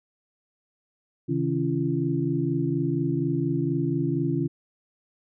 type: tone cluster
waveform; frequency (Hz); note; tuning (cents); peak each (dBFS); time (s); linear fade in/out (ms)
sine; 134.9 / 159.1 / 278 / 340.3; C#3 / D#3 / C#4 / F4; -47 / +39 / +5 / -45; -28; 1.28-4.48; 20
effects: none